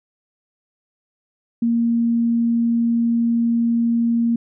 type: tone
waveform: sine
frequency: 233.1 Hz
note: A#3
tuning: in tune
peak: -15 dBFS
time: 1.62-4.36 s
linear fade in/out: 5 ms
effects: none